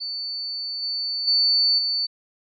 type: tone with level steps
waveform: sine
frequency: 4500 Hz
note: C#8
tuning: 25 cents sharp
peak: -27 / -24 / -16 / -21 dBFS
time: 0-2.07 s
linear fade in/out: 20 ms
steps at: 0.82 / 1.27 / 1.78 s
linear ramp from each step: 10 ms
effects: none